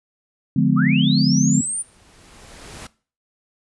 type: chord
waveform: sine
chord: D diminished seventh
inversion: none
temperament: just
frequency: 146.83 / 176.2 / 211.4 / 253.7 Hz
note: D3 / F3 / Ab3 / Cb4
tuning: 0 / +16 / +31 / +47 cents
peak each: -19 dBFS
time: 0.56-1.61 s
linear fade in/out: 5 ms
type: linear sweep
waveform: sine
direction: up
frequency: 1108.7 to 9397 Hz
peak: -22 dBFS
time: 0.76-1.83 s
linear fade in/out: 20 ms
type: noise with exponential growth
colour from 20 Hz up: pink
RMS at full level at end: -35 dBFS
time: 0.93-2.87 s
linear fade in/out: 5 ms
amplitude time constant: 420 ms
effects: noise-tail reverb RT60 0.4 s tail -20 dB re dry + resampled to 24000 Hz